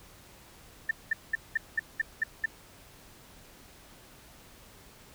sine tone bursts, 1787 Hz, A6, 26 cents sharp, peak -23 dBFS, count 8, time 0.89-2.458 s, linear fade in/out 5 ms, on 21 ms, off 200 ms, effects pink hiss -54 dBFS RMS until 5.14 s

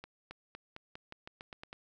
accelerating click train, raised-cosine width 0.3 ms, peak -29 dBFS, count 11, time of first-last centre 0.04-1.729 s, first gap 270 ms, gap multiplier 0.89, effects none

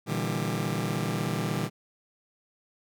sawtooth chord, E half-diminished seventh, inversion second, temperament just, 118.67 / 148.33 / 164.81 / 197.78 Hz, Bb2 / D3 / E3 / G3, +31 / +18 / 0 / +16 cents, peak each -29 dBFS, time 0.06-1.7 s, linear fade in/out 50 ms, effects none

